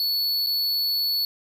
square tone with dropouts, 4424 Hz, C#8, 4 cents flat, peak -22 dBFS, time 0-1.25 s, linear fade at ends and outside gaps 1 ms, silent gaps 0.463-0.469 s, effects none

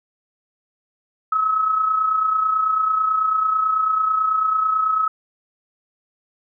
sine tone with amplitude modulation, 1286 Hz, E6, 43 cents flat, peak -14 dBFS, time 1.32-5.08 s, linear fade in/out 5 ms, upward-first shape sine, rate 29.1 Hz, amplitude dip 50%, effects none

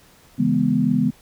sine chord, C# minor seventh, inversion none, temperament equal, 138.59 / 164.81 / 207.7 / 246.9 Hz, C#3 / E3 / G#3 / B3, 0 / 0 / 0 / 0 cents, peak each -25 / -23 / -21 / -19 dBFS, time 0.38-1.11 s, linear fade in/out 20 ms, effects pink hiss -52 dBFS RMS until 1.21 s

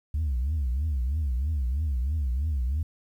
sine tone with vibrato, 69.3 Hz, C#2, in tune, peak -22 dBFS, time 0.14-2.83 s, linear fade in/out 5 ms, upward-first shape triangle, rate 3.1 Hz, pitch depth 290 cents each way, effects tanh soft clip ceiling -22 dBFS + 10-bit

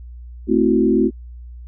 sine chord, F# half-diminished seventh, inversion first, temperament equal, 220 / 261.6 / 329.6 / 370 Hz, A3 / C4 / E4 / F#4, 0 / 0 / 0 / 0 cents, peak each -18 dBFS, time 0.47-1.11 s, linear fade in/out 50 ms, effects added 60 Hz sine -33 dBFS peak until 1.67 s

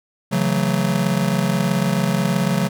square chord, F# minor seventh, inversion second, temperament just, 138.75 / 166.5 / 185 / 222 Hz, C#3 / E3 / F#3 / A3, +2 / +18 / 0 / +16 cents, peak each -24 / -25 / -21 / -25 dBFS, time 0.31-2.69 s, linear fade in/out 20 ms, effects none

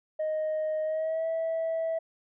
sine tone with pitch glide, 622.3 to 652.5 Hz, D#5 to E5, 0 to -18 cents, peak -25 dBFS, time 0.19-1.99 s, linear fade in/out 10 ms, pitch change +82 cents, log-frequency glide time 0.83-1.27 s, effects tanh soft clip ceiling -25 dBFS

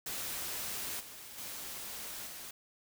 white noise with level steps, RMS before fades -39 / -49 / -43 / -46 dBFS, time 0.06-2.51 s, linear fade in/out 5 ms, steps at 0.99 / 1.37 / 2.26 s, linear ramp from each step 20 ms, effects none

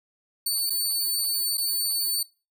15% pulse tone with dropouts, 4497 Hz, C#8, 24 cents sharp, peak -17 dBFS, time 0.46-2.23 s, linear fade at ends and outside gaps 5 ms, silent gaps 0.698-0.703 / 1.573-1.579 s, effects noise-tail reverb RT60 0.3 s tail -21 dB re dry

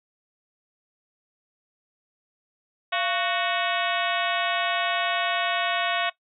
harmonic tone with a mistuned harmonic, 370 Hz, F#4, in tune, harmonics 2 / 3 / 4 / 5 / 6 / 7 / 8 / 9 / 10, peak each -28 / -30 / -31 / -32 / -33 / -33 / -34 / -35 / -35 dBFS, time 2.92-6.1 s, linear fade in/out 10 ms, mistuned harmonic 2, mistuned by -120 cents, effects noise-tail reverb RT60 0.1 s tail -18 dB re dry

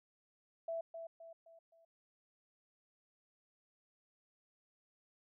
sine tone with echo, 662 Hz, E5, 7 cents sharp, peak -37 dBFS, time 0.68-0.81 s, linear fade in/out 5 ms, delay 260 ms, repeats 4, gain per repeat -7 dB, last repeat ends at 1.85 s, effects none

